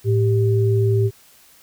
sine tone pair together, 110 / 392 Hz, A2 / G4, 0 / 0 cents, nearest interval octave + minor seventh, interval 2200 cents, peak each -15 / -20 dBFS, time 0.04-1.11 s, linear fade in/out 50 ms, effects white hiss -51 dBFS RMS until 1.62 s

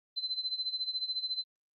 sine tone with tremolo, 4060 Hz, B7, 47 cents sharp, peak -29 dBFS, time 0.16-1.44 s, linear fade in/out 20 ms, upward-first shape sine, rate 14 Hz, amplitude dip 80%, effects Opus 48 kbps

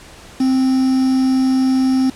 triangle tone with quantisation, 261.6 Hz, C4, in tune, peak -10 dBFS, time 0.4-2.1 s, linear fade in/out 5 ms, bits 5, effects pink hiss -40 dBFS RMS until 2.15 s + low-pass 9000 Hz 12 dB/octave

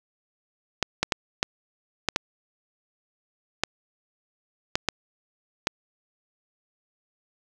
clicks, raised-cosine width 0.2 ms, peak -4 dBFS, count 10, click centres 0.827 / 1.03 / 1.122 / 1.429 / 2.087 / 2.161 / 3.636 / 4.755 / 4.887 / 5.671 s, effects none

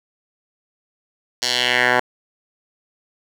10% pulse tone with band-pass filter sweep, 124 Hz, B2, 7 cents sharp, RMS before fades -18 dBFS, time 1.42-2 s, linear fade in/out 5 ms, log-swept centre 5200 to 1200 Hz, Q 2.1, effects 7-bit

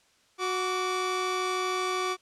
sawtooth tone pair together, 368 / 1156.9 Hz, F#4 / D6, -9 / -26 cents, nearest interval octave + minor sixth, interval 1983 cents, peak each -26 dBFS, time 0.38-2.17 s, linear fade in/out 50 ms, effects white hiss -64 dBFS RMS until 2.21 s + low-pass 7000 Hz 12 dB/octave

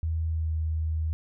sine tone with pitch glide, 80.7 to 79.36 Hz, E2 to D#2, -36 to +35 cents, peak -25 dBFS, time 0.03-1.13 s, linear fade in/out 0 ms, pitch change -29 cents, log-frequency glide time 0.28-0.52 s, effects none

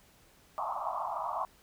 white band-pass noise, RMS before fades -35 dBFS, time 0.58-1.45 s, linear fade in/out 0 ms, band 640 to 1200 Hz, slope 96 dB/octave, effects pink hiss -62 dBFS RMS until 1.62 s

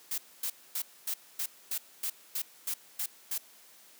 blue noise bursts, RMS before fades -33 dBFS, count 11, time 0.11-3.38 s, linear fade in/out 5 ms, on 70 ms, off 250 ms, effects white hiss -57 dBFS RMS until 3.99 s + high-pass 200 Hz 12 dB/octave

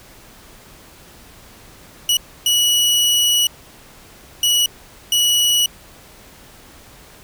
sawtooth tone bursts at uneven times, 2930 Hz, F#7, 18 cents flat, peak -10 dBFS, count 4, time 2.09-2.17 / 2.46-3.47 / 4.43-4.66 / 5.12-5.66 s, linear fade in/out 2 ms, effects pink hiss -44 dBFS RMS until 7.23 s

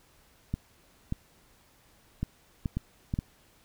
clicks, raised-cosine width 5 ms, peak -17 dBFS, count 7, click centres 0.54 / 1.124 / 2.23 / 2.658 / 2.77 / 3.139 / 3.189 s, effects pink hiss -62 dBFS RMS until 3.64 s

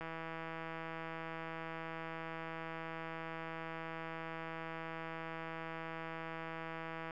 click train, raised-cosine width 0.5 ms, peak -29 dBFS, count 1158, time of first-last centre 0.01-7.108 s, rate 163 Hz, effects none

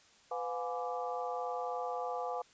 harmonic tone with a mistuned harmonic, 167.2 Hz, E3, 25 cents sharp, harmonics 3 / 4 / 5 / 6 / 7, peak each -39 / -39 / -41 / -48 / -43 dBFS, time 0.31-2.42 s, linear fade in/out 5 ms, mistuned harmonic 4, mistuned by +110 cents, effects white hiss -63 dBFS RMS until 2.53 s + resampled to 16000 Hz

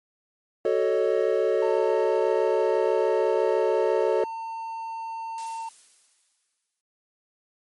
triangle chord, D# half-diminished seventh, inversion first, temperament equal with one note detuned, 373.9 / 440 / 554.4 / 622.3 Hz, F#4 / A4 / C#5 / D#5, +18 / 0 / 0 / 0 cents, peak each -24 / -22 / -24 / -27 dBFS, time 0.65-4.24 s, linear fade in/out 2 ms
triangle tone, 905 Hz, A5, 48 cents sharp, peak -29 dBFS, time 1.62-5.69 s, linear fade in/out 5 ms
blue noise with exponential decay, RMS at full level -39 dBFS, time 5.38-6.81 s, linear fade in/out 0 ms, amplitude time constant 310 ms
effects MP3 48 kbps

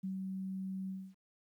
sine tone with ADSR envelope, 190.2 Hz, F#3, 48 cents sharp, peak -35 dBFS, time 0.03-1.15 s, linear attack 14 ms, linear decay 130 ms, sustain -2 dB, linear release 260 ms, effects 12-bit

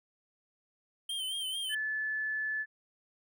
square tone with vibrato, 3127 Hz, G7, 5 cents flat, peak -34 dBFS, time 1.09-1.75 s, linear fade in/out 5 ms, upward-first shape sine, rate 4.5 Hz, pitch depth 56 cents each way
sine tone, 1734 Hz, A6, 26 cents flat, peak -31 dBFS, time 1.69-2.66 s, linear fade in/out 50 ms
effects none

